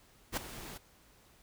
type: noise with ADSR envelope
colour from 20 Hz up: pink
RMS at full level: -32 dBFS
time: 0.32-0.78 s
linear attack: 50 ms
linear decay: 9 ms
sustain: -14 dB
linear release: 10 ms
effects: pink hiss -63 dBFS RMS until 1.42 s